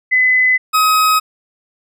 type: tone pair in turn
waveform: sine / 40% pulse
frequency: 2017 / 1267.1 Hz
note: B6 / D#6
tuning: +36 / +31 cents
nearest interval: minor sixth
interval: 805 cents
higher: first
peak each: -9 dBFS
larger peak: neither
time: 0.11-0.58 / 0.73-1.2 s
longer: neither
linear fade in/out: 20 ms
effects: none